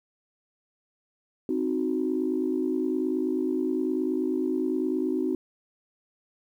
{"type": "chord", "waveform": "sine", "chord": "C diminished", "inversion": "none", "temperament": "equal", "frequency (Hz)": [261.6, 311.1, 370], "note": ["C4", "Eb4", "Gb4"], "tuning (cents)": [0, 0, 0], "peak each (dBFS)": -28, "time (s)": [1.49, 5.35], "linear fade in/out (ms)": 2, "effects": ["tanh soft clip ceiling -15 dBFS", "10-bit"]}